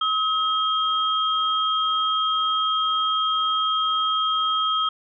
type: tone pair together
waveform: sine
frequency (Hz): 1278 / 3220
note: D#6 / G7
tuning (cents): +46 / +46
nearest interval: octave + major third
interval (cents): 1600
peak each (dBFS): -21 / -24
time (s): 0.01-4.89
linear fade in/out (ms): 5
effects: none